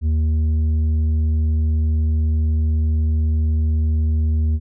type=tone with tanh clipping; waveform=triangle; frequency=78 Hz; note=D#2; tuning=5 cents sharp; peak=-16 dBFS; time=0.01-4.6 s; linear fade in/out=50 ms; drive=10 dB; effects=none